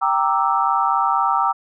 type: chord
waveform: sine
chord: E half-diminished seventh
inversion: first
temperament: equal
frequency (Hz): 784 / 932.3 / 1174.7 / 1318.5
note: G5 / Bb5 / D6 / E6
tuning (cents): 0 / 0 / 0 / 0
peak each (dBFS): -21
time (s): 0.01-1.53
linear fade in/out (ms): 20
effects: none